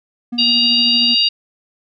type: tone with tremolo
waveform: triangle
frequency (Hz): 240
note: B3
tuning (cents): -49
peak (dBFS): -18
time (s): 0.32-1.15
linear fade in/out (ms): 10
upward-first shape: sine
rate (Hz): 13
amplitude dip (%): 35
type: harmonic tone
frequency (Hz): 944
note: A#5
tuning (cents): +22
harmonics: 3 / 4 / 5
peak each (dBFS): -15 / -18 / -15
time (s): 0.38-1.29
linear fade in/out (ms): 10
effects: none